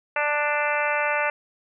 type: harmonic tone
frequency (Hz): 294.9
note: D4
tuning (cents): +7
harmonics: 2 / 3 / 4 / 5 / 6 / 7 / 8 / 9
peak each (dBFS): -27 / -28 / -31 / -28 / -31 / -30 / -32 / -31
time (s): 0.16-1.3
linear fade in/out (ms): 2
effects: none